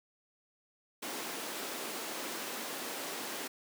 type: high-pass noise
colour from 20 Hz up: pink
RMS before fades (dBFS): -40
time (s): 1.02-3.48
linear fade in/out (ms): 10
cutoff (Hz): 250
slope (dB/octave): 24
effects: none